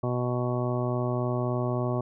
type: harmonic tone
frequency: 123.47 Hz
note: B2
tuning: in tune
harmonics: 1 / 2 / 3 / 4 / 5 / 6 / 7 / 8 / 9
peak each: -28 / -33 / -32 / -40 / -33 / -41 / -41 / -45 / -38 dBFS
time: 0.03-2.01 s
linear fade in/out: 5 ms
effects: none